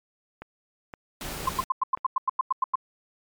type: click train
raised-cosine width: 0.5 ms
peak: -23 dBFS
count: 4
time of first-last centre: 0.42-1.974 s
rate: 1.93 Hz
type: noise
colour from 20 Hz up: pink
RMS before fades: -35 dBFS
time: 1.21-1.64 s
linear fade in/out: 0 ms
type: tone bursts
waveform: sine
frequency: 1046.5 Hz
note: C6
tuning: in tune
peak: -19 dBFS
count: 12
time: 1.47-2.756 s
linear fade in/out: 5 ms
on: 21 ms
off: 94 ms
effects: MP3 96 kbps